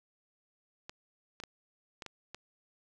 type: clicks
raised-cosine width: 0.2 ms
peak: -25 dBFS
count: 6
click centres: 0.895 / 1.401 / 1.437 / 2.022 / 2.063 / 2.346 s
effects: none